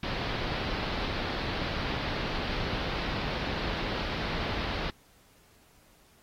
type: low-pass noise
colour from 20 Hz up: pink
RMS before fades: -33 dBFS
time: 0.03-4.9 s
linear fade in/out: 2 ms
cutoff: 4700 Hz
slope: 48 dB/octave
effects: pink hiss -62 dBFS RMS until 6.22 s + AAC 48 kbps